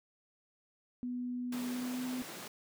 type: tone with pitch glide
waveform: sine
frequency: 246.9 to 252.5 Hz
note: B3 to B3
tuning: 0 to +39 cents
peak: -35 dBFS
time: 1.03-2.22 s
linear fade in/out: 0 ms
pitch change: +39 cents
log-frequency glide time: 1.64-2.03 s
type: high-pass noise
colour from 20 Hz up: pink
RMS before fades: -46 dBFS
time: 1.52-2.48 s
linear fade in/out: 5 ms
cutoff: 170 Hz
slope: 24 dB/octave
effects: none